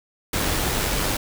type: noise with amplitude modulation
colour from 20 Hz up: pink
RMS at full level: -22 dBFS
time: 0.33-1.17 s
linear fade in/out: 5 ms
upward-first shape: sine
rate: 98.3 Hz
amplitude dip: 30%
effects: none